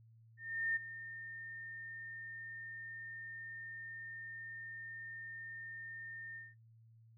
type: tone with ADSR envelope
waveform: sine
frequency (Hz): 1818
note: A#6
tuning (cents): -44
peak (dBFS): -31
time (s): 0.37-6.55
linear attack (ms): 390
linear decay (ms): 17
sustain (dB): -14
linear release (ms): 190
effects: noise-tail reverb RT60 0.2 s tail -26 dB re dry + added 113 Hz sine -60 dBFS peak until 7.17 s